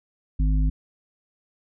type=harmonic tone; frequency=51.6 Hz; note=G#1; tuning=10 cents flat; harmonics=1 / 3 / 5; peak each=-18 / -28 / -32 dBFS; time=0.39-0.7 s; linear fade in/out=10 ms; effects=none